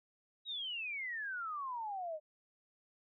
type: exponential sweep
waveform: sine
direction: down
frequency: 3881 to 600 Hz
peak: -38 dBFS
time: 0.45-2.2 s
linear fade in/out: 50 ms
effects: none